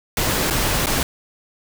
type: noise with dropouts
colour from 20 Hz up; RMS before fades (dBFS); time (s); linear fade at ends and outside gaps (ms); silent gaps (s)
pink; -20; 0.17-1.03; 2; 0.501-0.507 / 0.86-0.868
effects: none